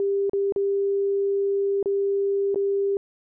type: tone with dropouts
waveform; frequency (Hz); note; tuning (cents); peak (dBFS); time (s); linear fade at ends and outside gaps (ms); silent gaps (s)
sine; 397.2; G4; +23; -20; 0-2.97; 1; 0.296-0.333 / 0.523-0.561 / 1.828-1.858 / 2.545-2.558
effects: none